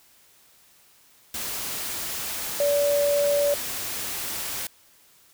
sine tone in noise, 575 Hz, D5, 37 cents flat, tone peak -19 dBFS, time 2.6-3.54 s, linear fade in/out 2 ms, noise white, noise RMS -31 dBFS, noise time 1.34-4.67 s, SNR +9 dB, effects white hiss -57 dBFS RMS until 5.33 s

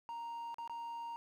triangle tone with dropouts, 932.3 Hz, A#5, in tune, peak -39 dBFS, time 0.09-1.16 s, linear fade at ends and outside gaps 0 ms, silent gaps 0.543-0.584 / 0.676-0.696 s, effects 11-bit

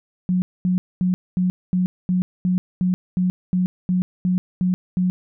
sine tone bursts, 182.1 Hz, F#3, 27 cents flat, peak -16 dBFS, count 14, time 0.29-5.1 s, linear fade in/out 0 ms, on 130 ms, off 230 ms, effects none

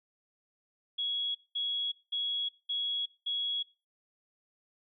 sine tone bursts, 3337 Hz, G#7, 8 cents sharp, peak -30 dBFS, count 5, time 0.98-3.63 s, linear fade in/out 10 ms, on 370 ms, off 200 ms, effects noise-tail reverb RT60 0.3 s tail -20 dB re dry

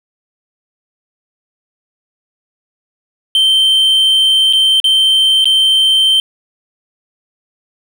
triangle tone with dropouts, 3117 Hz, G7, 11 cents flat, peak -6 dBFS, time 3.35-6.2 s, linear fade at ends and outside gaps 1 ms, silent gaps 4.527-4.533 / 4.801-4.842 / 5.444-5.455 s, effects none

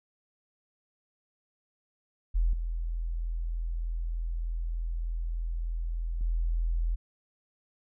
sine tone with level steps, 41.65 Hz, E1, 19 cents sharp, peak -22 / -29 / -25 dBFS, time 2.34-6.96 s, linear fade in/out 20 ms, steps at 2.53 / 6.21 s, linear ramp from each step 2 ms, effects none

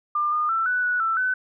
sine tone with pitch steps, 1197 / 1218 / 1335 / 1487 / 1472 / 1331 / 1509 Hz, D6 / D#6 / E6 / F#6 / F#6 / E6 / F#6, +33 / -37 / +22 / +8 / -9 / +16 / +34 cents, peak -20 dBFS, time 0.15-1.34 s, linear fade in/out 5 ms, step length 170 ms, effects none

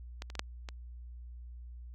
clicks, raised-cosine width 0.2 ms, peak -23 / -29 / -25 / -14 / -25 dBFS, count 5, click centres 0.221 / 0.301 / 0.353 / 0.394 / 0.688 s, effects added 60 Hz sine -44 dBFS peak until 1.94 s

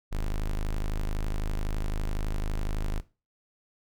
45% pulse tone, 25.96 Hz, G#0, in tune, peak -27 dBFS, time 0.11-3.01 s, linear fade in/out 20 ms, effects noise-tail reverb RT60 0.3 s tail -17 dB re dry

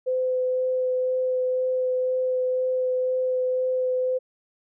sine tone with vibrato, 510 Hz, C5, 44 cents flat, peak -21 dBFS, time 0.06-4.19 s, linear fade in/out 20 ms, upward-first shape sine, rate 2 Hz, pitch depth 8 cents each way, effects none

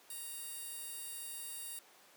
15% pulse tone with high-pass filter, 934 Hz, A#5, 3 cents sharp, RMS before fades -45 dBFS, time 0.1-1.79 s, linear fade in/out 2 ms, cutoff 9200 Hz, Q 0.61, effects pink hiss -61 dBFS RMS until 2.16 s + high-pass 400 Hz 12 dB/octave

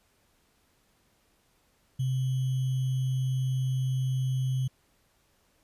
sine tone with sample-and-hold, 130.1 Hz, C3, 9 cents flat, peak -25 dBFS, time 1.99-4.68 s, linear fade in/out 10 ms, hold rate 3150 Hz, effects pink hiss -68 dBFS RMS until 5.63 s + resampled to 32000 Hz

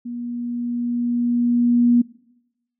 sine tone with level ramp, 240.1 Hz, B3, 49 cents flat, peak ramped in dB -27 to -11 dBFS, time 0.05-2.02 s, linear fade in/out 10 ms, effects noise-tail reverb RT60 0.9 s tail -22 dB re dry

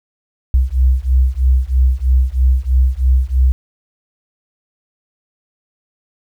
sine beating tone pair, 62.7 / 65.8 Hz, B1 / C2, +27 / +10 cents, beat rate 3.1 Hz, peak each -13 dBFS, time 0.54-3.52 s, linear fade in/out 0 ms, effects 8-bit

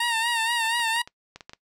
15% pulse tone with vibrato, 924 Hz, A#5, 16 cents flat, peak -16 dBFS, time 0-1.02 s, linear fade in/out 5 ms, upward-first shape sine, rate 4.2 Hz, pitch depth 61 cents each way
clicks, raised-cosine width 0.2 ms, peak -23 dBFS, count 7, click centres 0.797 / 0.963 / 1.075 / 1.36 / 1.408 / 1.495 / 1.534 s
effects noise-tail reverb RT60 0.1 s tail -20 dB re dry + low-pass 12000 Hz 12 dB/octave

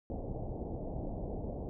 pink low-pass noise, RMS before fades -39 dBFS, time 0.1-1.69 s, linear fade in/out 0 ms, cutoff 750 Hz, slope 48 dB/octave, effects none

